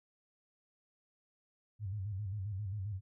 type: tone with vibrato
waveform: sine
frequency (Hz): 100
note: G2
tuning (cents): +35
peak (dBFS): -36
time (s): 1.79-3.01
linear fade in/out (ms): 50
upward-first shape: square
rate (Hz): 7.5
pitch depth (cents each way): 100
effects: none